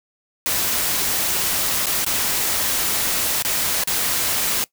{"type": "noise with dropouts", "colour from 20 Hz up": "white", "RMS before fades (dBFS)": -21, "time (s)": [0.46, 4.64], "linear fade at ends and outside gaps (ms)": 0, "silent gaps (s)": [[1.858, 1.868], [2.046, 2.064], [3.423, 3.449], [3.837, 3.874]], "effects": ["noise-tail reverb RT60 0.1 s tail -20 dB re dry"]}